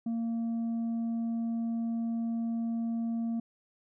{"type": "tone with tanh clipping", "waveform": "sine", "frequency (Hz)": 230, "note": "A#3", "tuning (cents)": -23, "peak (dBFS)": -30, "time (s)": [0.06, 3.4], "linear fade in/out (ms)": 5, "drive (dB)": 3, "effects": []}